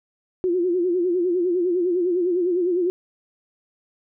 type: tone with vibrato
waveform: sine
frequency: 355.6 Hz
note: F4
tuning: 31 cents sharp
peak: -18 dBFS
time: 0.44-2.9 s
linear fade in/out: 0 ms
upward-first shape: sine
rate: 9.9 Hz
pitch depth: 83 cents each way
effects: none